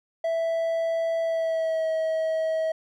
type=tone with pitch glide; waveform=triangle; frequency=659.3 to 640.5 Hz; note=E5 to E5; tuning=0 to -50 cents; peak=-21 dBFS; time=0.24-2.72 s; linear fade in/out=5 ms; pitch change=-50 cents; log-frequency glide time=1.22-1.89 s; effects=none